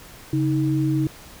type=tone pair together; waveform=sine; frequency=138.59 / 314.6 Hz; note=C#3 / D#4; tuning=0 / +19 cents; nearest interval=octave + major second; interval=1419 cents; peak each=-21 dBFS; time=0.33-1.07 s; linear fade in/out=2 ms; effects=pink hiss -44 dBFS RMS until 1.4 s